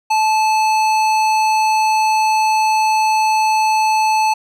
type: tone with hard clipping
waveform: sine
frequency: 870 Hz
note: A5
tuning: 20 cents flat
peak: -14 dBFS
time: 0.1-4.34 s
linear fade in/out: 10 ms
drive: 15 dB
effects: none